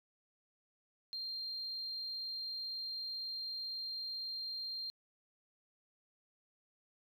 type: tone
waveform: triangle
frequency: 4186 Hz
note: C8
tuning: in tune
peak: -36 dBFS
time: 1.13-4.9 s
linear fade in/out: 0 ms
effects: tanh soft clip ceiling -37 dBFS + 13-bit